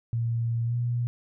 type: tone with pitch glide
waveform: sine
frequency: 116.3 to 120.26 Hz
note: A#2 to B2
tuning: -4 to -46 cents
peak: -24 dBFS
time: 0.13-1.07 s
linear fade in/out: 0 ms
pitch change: +58 cents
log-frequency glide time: 0.65-0.75 s
effects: none